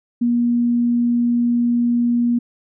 sine tone, 238.9 Hz, A#3, 43 cents sharp, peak -14 dBFS, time 0.21-2.39 s, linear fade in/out 10 ms, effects none

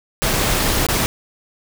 pink noise with dropouts, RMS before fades -18 dBFS, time 0.22-1.06 s, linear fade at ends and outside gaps 0 ms, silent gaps 0.332-0.335 / 0.866-0.887 s, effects none

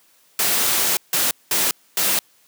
white noise bursts at uneven times, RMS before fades -19 dBFS, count 4, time 0.39-0.97 / 1.13-1.31 / 1.51-1.71 / 1.97-2.19 s, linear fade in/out 2 ms, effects white hiss -57 dBFS RMS until 2.47 s + high-pass 150 Hz 12 dB/octave

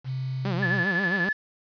sine tone with pitch glide, 130.81 to 127.31 Hz, C3 to C3, 0 to -47 cents, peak -27 dBFS, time 0.04-0.85 s, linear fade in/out 50 ms, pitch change -47 cents, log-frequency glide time 0.61-0.67 s
sawtooth tone with vibrato, 185 Hz, F#3, in tune, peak -23 dBFS, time 0.45-1.29 s, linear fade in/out 2 ms, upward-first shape sine, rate 7.5 Hz, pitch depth 160 cents each way
sine tone with tremolo, 1723 Hz, A6, 37 cents flat, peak -22 dBFS, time 0.62-1.33 s, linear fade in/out 10 ms, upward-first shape square, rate 12 Hz, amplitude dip 45%
effects resampled to 11025 Hz + 8-bit

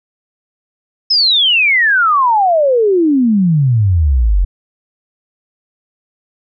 sine exponential sweep, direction down, 5274 to 42.76 Hz, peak -8 dBFS, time 1.1-4.45 s, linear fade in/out 10 ms, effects none

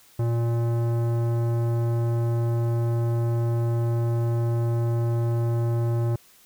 sine tone with tanh clipping, 117 Hz, A#2, 7 cents sharp, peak -23 dBFS, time 0.19-6.16 s, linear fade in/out 5 ms, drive 16 dB, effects white hiss -55 dBFS RMS until 6.45 s

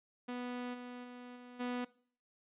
sawtooth tone with level steps, 246.4 Hz, B3, 4 cents flat, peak -35 / -41 / -44 / -47 / -32 dBFS, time 0.28-1.85 s, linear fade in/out 10 ms, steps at 0.73 / 1.03 / 1.35 / 1.59 s, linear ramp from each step 20 ms, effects noise-tail reverb RT60 0.5 s tail -21 dB re dry + resampled to 8000 Hz

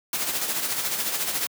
white noise with tremolo, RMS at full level -25 dBFS, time 0.13-1.47 s, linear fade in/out 2 ms, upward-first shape sine, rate 14 Hz, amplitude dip 50%, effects high-pass 150 Hz 12 dB/octave

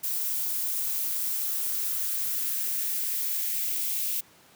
violet noise with high-pass filter sweep, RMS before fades -29 dBFS, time 0.03-4.21 s, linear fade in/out 10 ms, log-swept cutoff 690 to 2500 Hz, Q 2, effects pink hiss -56 dBFS RMS until 4.55 s + high-pass 150 Hz 12 dB/octave

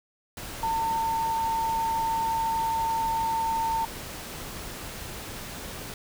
sine tone in noise, 903 Hz, A5, 45 cents sharp, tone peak -24 dBFS, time 0.63-3.85 s, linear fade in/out 2 ms, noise pink, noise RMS -38 dBFS, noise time 0.37-5.94 s, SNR +11 dB, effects none

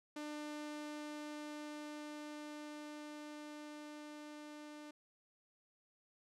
sawtooth tone with level ramp, 299 Hz, D4, 31 cents sharp, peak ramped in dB -39 to -46 dBFS, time 0.16-4.91 s, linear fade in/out 5 ms, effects low-pass 9000 Hz 12 dB/octave

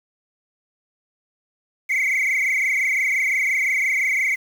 sine tone with frequency modulation, 2154 Hz, C7, 50 cents sharp, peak -15 dBFS, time 1.89-4.36 s, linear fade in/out 20 ms, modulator 25.8 Hz, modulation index 5, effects tanh soft clip ceiling -17 dBFS + 7-bit

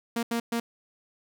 sawtooth tone bursts at uneven times, 233.1 Hz, A#3, in tune, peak -22 dBFS, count 3, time 0.16-0.23 / 0.31-0.4 / 0.52-0.6 s, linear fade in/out 5 ms, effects none

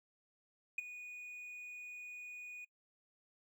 triangle tone with ADSR envelope, 2466 Hz, D#7, 16 cents flat, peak -29 dBFS, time 0.78-2.65 s, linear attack 5 ms, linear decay 17 ms, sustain -15 dB, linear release 8 ms, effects noise-tail reverb RT60 0.1 s tail -25 dB re dry + tanh soft clip ceiling -28 dBFS

